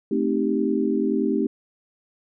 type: chord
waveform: sine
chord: A half-diminished seventh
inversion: none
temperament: equal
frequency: 220 / 261.6 / 311.1 / 392 Hz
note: A3 / C4 / Eb4 / G4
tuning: 0 / 0 / 0 / 0 cents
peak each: -25 dBFS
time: 0.11-1.47 s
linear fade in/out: 5 ms
effects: none